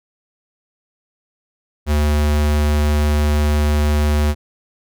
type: tone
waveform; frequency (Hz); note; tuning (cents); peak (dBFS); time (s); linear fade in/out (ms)
square; 74.5; D2; +25; -14; 1.86-4.35; 50
effects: none